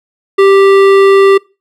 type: tone with hard clipping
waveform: triangle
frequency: 392 Hz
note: G4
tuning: in tune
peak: -5 dBFS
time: 0.38-1.38 s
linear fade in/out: 10 ms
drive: 18 dB
effects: noise-tail reverb RT60 0.3 s tail -25 dB re dry